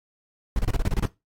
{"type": "noise bursts", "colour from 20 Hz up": "brown", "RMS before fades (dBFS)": -21, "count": 9, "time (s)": [0.56, 1.055], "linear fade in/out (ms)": 2, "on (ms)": 31, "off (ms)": 27, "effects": ["noise-tail reverb RT60 0.2 s tail -17 dB re dry", "AAC 48 kbps"]}